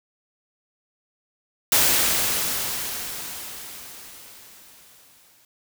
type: noise with exponential decay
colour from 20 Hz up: white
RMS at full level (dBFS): -17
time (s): 1.72-5.45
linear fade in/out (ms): 1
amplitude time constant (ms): 810
effects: none